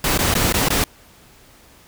pink noise with dropouts, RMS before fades -18 dBFS, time 0.04-0.84 s, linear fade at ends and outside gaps 2 ms, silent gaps 0.177-0.189 / 0.341-0.351 / 0.525-0.54 / 0.686-0.703 s, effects pink hiss -49 dBFS RMS until 1.87 s

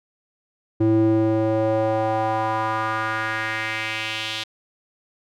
square tone with band-pass filter sweep, 110 Hz, A2, in tune, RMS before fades -22 dBFS, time 0.8-4.44 s, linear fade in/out 10 ms, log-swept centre 290 to 3500 Hz, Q 2.6, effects none

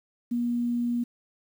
sine tone with quantisation, 239.5 Hz, A#3, 47 cents sharp, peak -24 dBFS, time 0.31-1.04 s, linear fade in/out 10 ms, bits 9, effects none

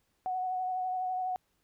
sine tone with vibrato, 740 Hz, F#5, in tune, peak -30 dBFS, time 0.26-1.36 s, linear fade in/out 0 ms, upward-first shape sine, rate 12 Hz, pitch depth 20 cents each way, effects pink hiss -75 dBFS RMS until 1.63 s

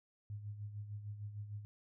sine tone with tremolo, 103.83 Hz, G#2, in tune, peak -40 dBFS, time 0.3-1.65 s, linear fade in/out 0 ms, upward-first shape sine, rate 6.6 Hz, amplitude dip 60%, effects none

